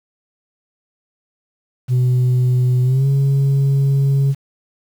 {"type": "tone with pitch glide", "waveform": "sine", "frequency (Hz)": [125.6, 137.76], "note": ["B2", "C#3"], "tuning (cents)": [30, -10], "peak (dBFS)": -9, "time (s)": [1.88, 4.35], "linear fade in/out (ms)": 50, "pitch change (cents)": 160, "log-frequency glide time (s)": [2.83, 3.07], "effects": ["tanh soft clip ceiling -11 dBFS", "7-bit"]}